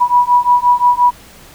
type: beating tone pair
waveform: sine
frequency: 974 / 979.7 Hz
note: B5 / B5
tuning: -24 / -14 cents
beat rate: 5.7 Hz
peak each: -11 dBFS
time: 0-1.11 s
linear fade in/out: 20 ms
effects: pink hiss -40 dBFS RMS until 1.54 s